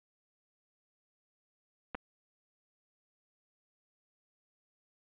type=clicks; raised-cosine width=0.5 ms; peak=-23 dBFS; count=2; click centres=1.947 / 1.951 s; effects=resampled to 8000 Hz